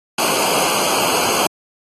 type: noise with comb filter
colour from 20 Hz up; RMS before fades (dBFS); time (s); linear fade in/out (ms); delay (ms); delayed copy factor
pink; -18; 0.18-1.47; 5; 0.54; -0.85
effects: high-pass 150 Hz 12 dB/octave + AAC 32 kbps